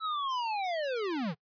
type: linear sweep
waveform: square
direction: down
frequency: 1318.5 to 135.8 Hz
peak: -31 dBFS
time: 0-1.35 s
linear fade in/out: 50 ms
effects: noise-tail reverb RT60 0.1 s tail -23 dB re dry + resampled to 11025 Hz